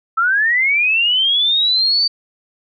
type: linear sweep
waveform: sine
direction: up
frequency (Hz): 1300 to 4622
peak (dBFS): -12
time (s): 0.17-2.08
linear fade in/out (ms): 10
effects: none